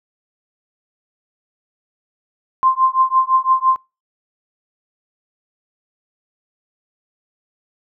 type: tone with tremolo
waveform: sine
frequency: 1046.5 Hz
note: C6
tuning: in tune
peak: -8 dBFS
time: 2.63-3.76 s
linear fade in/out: 0 ms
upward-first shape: triangle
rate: 5.9 Hz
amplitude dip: 100%
effects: noise-tail reverb RT60 0.3 s tail -26 dB re dry